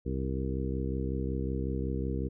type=harmonic tone with a mistuned harmonic; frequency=65.41 Hz; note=C2; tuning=in tune; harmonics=1 / 2 / 3 / 4 / 5 / 6 / 7; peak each=-33 / -36 / -38 / -39 / -40 / -41 / -41 dBFS; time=0.05-2.29 s; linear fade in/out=20 ms; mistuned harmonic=7; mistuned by=+28 cents; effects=none